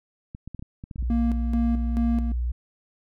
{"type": "clicks", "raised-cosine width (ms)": 5, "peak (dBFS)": -24, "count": 10, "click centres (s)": [0.349, 0.476, 0.547, 0.594, 0.625, 0.839, 0.912, 0.959, 1.026, 1.108]}
{"type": "tone", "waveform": "sine", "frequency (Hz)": 60.2, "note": "B1", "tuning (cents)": -44, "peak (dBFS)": -23, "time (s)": [0.98, 2.52], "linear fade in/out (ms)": 10}
{"type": "tone with tremolo", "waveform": "triangle", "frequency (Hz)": 233.1, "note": "A#3", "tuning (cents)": 0, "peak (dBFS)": -19, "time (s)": [1.1, 2.32], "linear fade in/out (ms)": 2, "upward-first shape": "square", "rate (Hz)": 2.3, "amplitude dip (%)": 60}
{"effects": []}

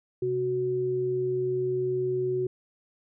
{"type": "tone pair together", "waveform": "sine", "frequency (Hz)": [130.81, 370], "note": ["C3", "F#4"], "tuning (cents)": [0, 0], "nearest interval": "octave + tritone", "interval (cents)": 1800, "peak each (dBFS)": [-34, -25], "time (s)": [0.22, 2.47], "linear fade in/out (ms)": 5, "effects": []}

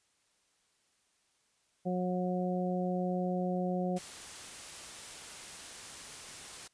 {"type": "harmonic tone", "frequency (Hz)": 181.4, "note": "F#3", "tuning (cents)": -34, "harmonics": [1, 2, 3, 4], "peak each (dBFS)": [-32, -38, -37, -39], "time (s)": [1.85, 3.99], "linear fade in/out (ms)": 20}
{"type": "noise", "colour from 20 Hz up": "white", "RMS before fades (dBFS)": -46, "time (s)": [3.96, 6.68], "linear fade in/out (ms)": 10}
{"effects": ["white hiss -73 dBFS RMS until 6.73 s", "resampled to 22050 Hz"]}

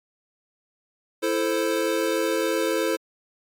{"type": "chord", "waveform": "square", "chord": "A minor", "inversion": "second", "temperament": "equal with one note detuned", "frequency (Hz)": [332.5, 440, 523.3], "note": ["E4", "A4", "C5"], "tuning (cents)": [15, 0, 0], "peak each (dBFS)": -27, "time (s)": [1.22, 2.97], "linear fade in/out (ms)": 20, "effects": ["AAC 64 kbps"]}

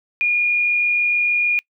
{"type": "tone with frequency modulation", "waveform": "sine", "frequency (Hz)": 2431, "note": "D#7", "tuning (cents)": -41, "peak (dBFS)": -15, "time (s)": [0.21, 1.59], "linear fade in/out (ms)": 0, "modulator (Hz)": 46.6, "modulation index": 0.46, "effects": ["noise-tail reverb RT60 0.1 s tail -26 dB re dry"]}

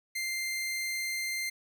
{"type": "tone", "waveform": "sawtooth", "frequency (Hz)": 2093, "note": "C7", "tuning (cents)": 0, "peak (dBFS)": -28, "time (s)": [0.15, 1.5], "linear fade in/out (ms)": 10, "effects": []}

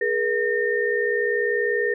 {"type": "tone cluster", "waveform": "sine", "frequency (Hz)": [416.7, 476.9, 1825], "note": ["G#4", "A#4", "A#6"], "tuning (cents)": [6, 39, -37], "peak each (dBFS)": -24, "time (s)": [0.01, 1.94], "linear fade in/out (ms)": 5, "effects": []}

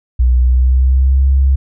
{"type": "tone with pitch glide", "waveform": "sine", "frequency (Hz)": [61.74, 67.33], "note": ["B1", "C#2"], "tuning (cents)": [0, -50], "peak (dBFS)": -7, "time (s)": [0.19, 1.56], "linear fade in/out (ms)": 10, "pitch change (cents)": 150, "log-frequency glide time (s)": [0.36, 1.26], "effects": []}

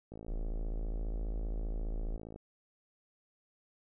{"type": "click train", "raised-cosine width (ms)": 2, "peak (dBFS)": -33, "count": 124, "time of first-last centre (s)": [0.12, 2.36], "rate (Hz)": 54.9}
{"type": "linear two-way sweep", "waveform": "sine", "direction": "up then down", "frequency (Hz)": [32.7, 42.08, 33.87], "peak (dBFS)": -33, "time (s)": [0.28, 2.17], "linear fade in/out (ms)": 10, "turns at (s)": 1.33}
{"effects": []}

